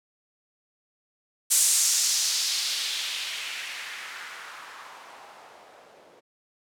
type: noise with low-pass filter sweep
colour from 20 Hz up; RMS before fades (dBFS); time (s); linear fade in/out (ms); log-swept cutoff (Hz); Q
violet; -29; 1.5-6.21; 20; 8500 to 490; 1.7
effects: none